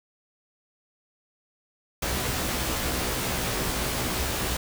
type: noise with comb filter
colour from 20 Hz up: pink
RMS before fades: -28 dBFS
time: 2.02-4.57 s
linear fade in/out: 5 ms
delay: 16 ms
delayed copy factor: +0.85
effects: none